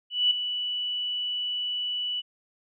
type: tone with ADSR envelope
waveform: sine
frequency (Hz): 2960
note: F#7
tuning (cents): 0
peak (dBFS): -17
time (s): 0.1-2.22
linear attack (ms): 210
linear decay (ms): 4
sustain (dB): -10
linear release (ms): 29
effects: none